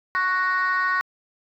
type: chord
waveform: sine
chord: F# major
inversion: second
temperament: equal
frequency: 1108.7 / 1480 / 1864.7 Hz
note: C#6 / F#6 / A#6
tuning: 0 / 0 / 0 cents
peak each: -22 / -23 / -23 dBFS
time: 0.15-1.01 s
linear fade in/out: 0 ms
effects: tanh soft clip ceiling -15 dBFS